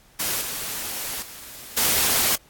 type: noise with level steps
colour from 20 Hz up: white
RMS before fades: -25 / -30 / -40 / -20 dBFS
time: 0.19-2.36 s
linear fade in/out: 10 ms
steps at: 0.41 / 1.22 / 1.77 s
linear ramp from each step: 5 ms
effects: pink hiss -55 dBFS RMS until 2.49 s + AAC 64 kbps